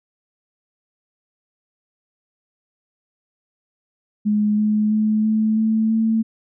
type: tone with pitch steps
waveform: sine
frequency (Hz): 209.9 / 212.5 / 215.1 / 217.7 / 220.3 / 223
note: G#3 / G#3 / A3 / A3 / A3 / A3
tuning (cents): +19 / +40 / -39 / -18 / +2 / +23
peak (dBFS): -15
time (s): 4.25-6.23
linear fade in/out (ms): 20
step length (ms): 330
effects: none